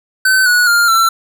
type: tone with pitch steps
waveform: square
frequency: 1527 / 1464 / 1403.5 / 1345.6 Hz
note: G6 / F#6 / F6 / E6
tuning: -46 / -19 / +8 / +35 cents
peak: -9 dBFS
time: 0.25-1.09 s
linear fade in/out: 5 ms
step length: 210 ms
effects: none